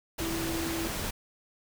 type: tone in noise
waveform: sine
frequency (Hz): 330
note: E4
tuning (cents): +2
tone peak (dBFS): -32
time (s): 0.2-0.88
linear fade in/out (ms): 10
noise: pink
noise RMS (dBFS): -34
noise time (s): 0.18-1.11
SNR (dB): -1
effects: none